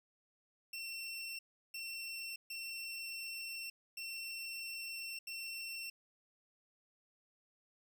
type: tone bursts at uneven times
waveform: 25% pulse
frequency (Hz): 2707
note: E7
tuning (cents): +45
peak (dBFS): -38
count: 5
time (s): 0.73-1.39 / 1.74-2.36 / 2.5-3.7 / 3.97-5.19 / 5.27-5.9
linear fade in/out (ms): 5
effects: none